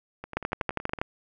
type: two click trains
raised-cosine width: 0.5 ms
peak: -11 / -22 dBFS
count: 9 / 9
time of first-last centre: 0.37-1.015 / 0.24-0.988 s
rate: 12.4 / 10.7 Hz
effects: none